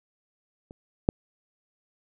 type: clicks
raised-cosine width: 2 ms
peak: -30 / -6 dBFS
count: 2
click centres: 0.709 / 1.089 s
effects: none